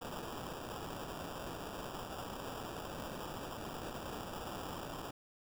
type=noise with sample-and-hold; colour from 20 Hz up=violet; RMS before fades=-44 dBFS; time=0.01-5.11 s; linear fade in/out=10 ms; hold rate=2100 Hz; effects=none